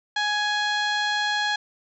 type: harmonic tone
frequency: 834 Hz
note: G#5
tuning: 7 cents sharp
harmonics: 1 / 2 / 3 / 4 / 5 / 6 / 7 / 8 / 9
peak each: -27 / -25 / -38 / -30 / -31 / -43 / -44 / -46 / -48 dBFS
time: 0.16-1.56 s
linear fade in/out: 5 ms
effects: none